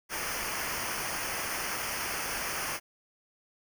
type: noise with comb filter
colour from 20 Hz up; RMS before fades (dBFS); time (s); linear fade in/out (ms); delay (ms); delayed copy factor
pink; -34; 0.09-2.8; 50; 0.26; -0.8
effects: none